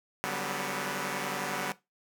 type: chord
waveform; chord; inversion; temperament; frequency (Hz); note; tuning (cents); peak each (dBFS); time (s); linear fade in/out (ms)
5% pulse; G major seventh; second; equal with one note detuned; 144.31 / 185 / 196 / 246.9; D3 / F#3 / G3 / B3; -30 / 0 / 0 / 0; -26; 0.24-1.72; 0
effects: noise-tail reverb RT60 0.2 s tail -17 dB re dry